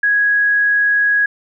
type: tone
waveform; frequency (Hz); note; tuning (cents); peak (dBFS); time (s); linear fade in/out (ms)
sine; 1661.2; G#6; 0; -11; 0.03-1.26; 5
effects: none